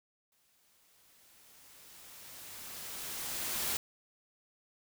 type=noise with exponential growth; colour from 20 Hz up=white; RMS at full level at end=-33 dBFS; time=0.32-3.77 s; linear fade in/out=1 ms; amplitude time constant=750 ms; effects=none